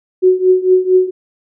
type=tone with tremolo; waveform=sine; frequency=370 Hz; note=F#4; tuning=in tune; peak=-4 dBFS; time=0.22-1.11 s; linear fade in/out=20 ms; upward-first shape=triangle; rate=4.4 Hz; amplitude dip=90%; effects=none